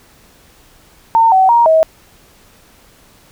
sine tone with pitch steps, 908 / 758 / 940 / 640 Hz, A#5 / F#5 / A#5 / D#5, -46 / +42 / +14 / +49 cents, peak -6 dBFS, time 1.15-1.83 s, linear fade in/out 0 ms, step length 170 ms, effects pink hiss -47 dBFS RMS until 3.31 s

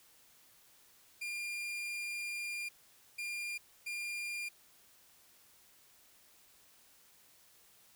40% pulse tone bursts at uneven times, 2404 Hz, D7, 40 cents sharp, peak -37 dBFS, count 3, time 1.21-2.69 / 3.18-3.58 / 3.86-4.49 s, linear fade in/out 10 ms, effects white hiss -64 dBFS RMS until 7.95 s

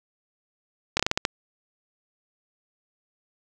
slowing click train, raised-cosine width 0.2 ms, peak -4 dBFS, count 7, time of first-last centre 0.97-1.251 s, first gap 25 ms, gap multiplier 1.25, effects none

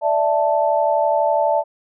sine chord, D suspended second, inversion none, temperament equal, 587.3 / 659.3 / 880 Hz, D5 / E5 / A5, 0 / 0 / 0 cents, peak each -19 dBFS, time 0.01-1.64 s, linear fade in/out 50 ms, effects none

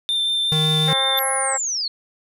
triangle tone with vibrato, 3577 Hz, A7, 28 cents sharp, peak -17 dBFS, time 0.09-1.19 s, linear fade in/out 0 ms, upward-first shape triangle, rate 5.4 Hz, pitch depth 14 cents each way
square tone, 155.56 Hz, D#3, in tune, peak -20 dBFS, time 0.52-0.93 s, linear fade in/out 0 ms
harmonic tone, 267.3 Hz, C4, 37 cents sharp, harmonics 2 / 3 / 4 / 5 / 6 / 7 / 8, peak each -27 / -26 / -29 / -32 / -31 / -33 / -32 dBFS, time 0.87-1.58 s, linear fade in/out 20 ms
sine linear sweep, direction down, 11930 to 4186 Hz, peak -21 dBFS, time 1.17-1.88 s, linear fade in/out 5 ms
effects none

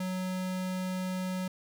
square tone, 185 Hz, F#3, in tune, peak -32 dBFS, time 0-1.48 s, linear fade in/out 5 ms, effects none

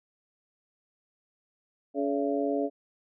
harmonic tone with a mistuned harmonic, 141.8 Hz, C#3, 40 cents sharp, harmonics 2 / 3 / 4 / 5, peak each -29 / -31 / -32 / -33 dBFS, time 1.94-2.7 s, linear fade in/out 50 ms, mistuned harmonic 5, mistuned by -82 cents, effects none

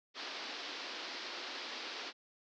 white band-pass noise, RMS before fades -44 dBFS, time 0.14-2.13 s, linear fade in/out 50 ms, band 240 to 5100 Hz, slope 48 dB/octave, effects none

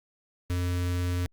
square tone with notch filter, 88.9 Hz, F2, 31 cents sharp, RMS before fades -28 dBFS, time 0.5-1.26 s, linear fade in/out 0 ms, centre 760 Hz, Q 1.4, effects Opus 48 kbps

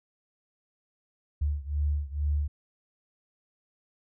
sine beating tone pair, 72.5 / 74.7 Hz, D2 / D2, -22 / +30 cents, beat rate 2.2 Hz, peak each -28 / -30 dBFS, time 1.41-2.48 s, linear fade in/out 10 ms, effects none

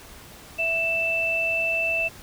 sine tone pair together, 659.3 / 2652 Hz, E5 / E7, 0 / +10 cents, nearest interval 2 octaves, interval 2410 cents, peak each -29 / -22 dBFS, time 0.58-2.09 s, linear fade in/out 20 ms, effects pink hiss -45 dBFS RMS until 2.22 s

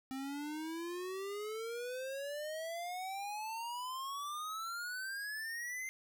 square exponential sweep, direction up, 261.6 to 2093 Hz, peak -40 dBFS, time 0.11-5.89 s, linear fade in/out 0 ms, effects none

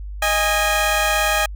15% pulse tone pair together, 624.3 / 820 Hz, D#5 / G#5, +6 / -22 cents, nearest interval perfect fourth, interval 472 cents, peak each -13 dBFS, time 0.22-1.46 s, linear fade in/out 5 ms, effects added 50 Hz sine -28 dBFS peak until 1.55 s

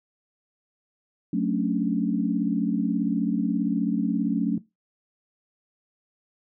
sine chord, D major seventh, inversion first, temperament just, 183.54 / 220.2 / 275.3 / 293.7 Hz, F#3 / A3 / C#4 / D4, -14 / +2 / -12 / 0 cents, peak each -26 / -26 / -27 / -30 dBFS, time 1.33-4.58 s, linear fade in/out 5 ms, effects noise-tail reverb RT60 0.2 s tail -19 dB re dry

